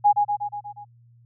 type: tone with echo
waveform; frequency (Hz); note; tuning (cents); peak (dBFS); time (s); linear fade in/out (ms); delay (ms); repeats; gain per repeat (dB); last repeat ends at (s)
sine; 825; G#5; -12; -12; 0.04-0.13; 20; 120; 6; -4; 0.85
effects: added 118 Hz sine -51 dBFS peak until 1.25 s